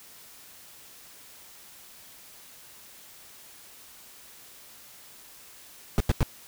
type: noise bursts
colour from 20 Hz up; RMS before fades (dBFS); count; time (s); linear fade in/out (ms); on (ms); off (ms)
brown; -20; 3; 5.98-6.229; 0; 23; 90
effects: white hiss -50 dBFS RMS until 6.47 s